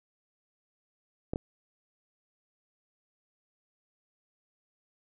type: clicks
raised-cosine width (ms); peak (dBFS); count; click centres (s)
2; -18; 2; 1.335 / 1.359
effects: none